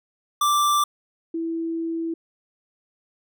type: tone pair in turn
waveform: square / sine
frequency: 1174.7 / 329.6 Hz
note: D6 / E4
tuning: 0 / 0 cents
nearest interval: octave + minor seventh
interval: 2200 cents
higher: first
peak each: -18 / -24 dBFS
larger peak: first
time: 0.41-0.84 / 1.34-2.14 s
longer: second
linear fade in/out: 5 ms
effects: none